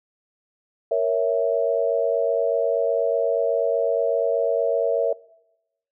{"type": "chord", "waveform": "sine", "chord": "A# diminished", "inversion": "none", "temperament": "equal", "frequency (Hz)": [466.2, 554.4, 659.3], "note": ["A#4", "C#5", "E5"], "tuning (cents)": [0, 0, 0], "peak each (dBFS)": [-23, -23, -22], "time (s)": [0.91, 5.13], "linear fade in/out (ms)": 5, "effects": ["noise-tail reverb RT60 0.9 s tail -22 dB re dry"]}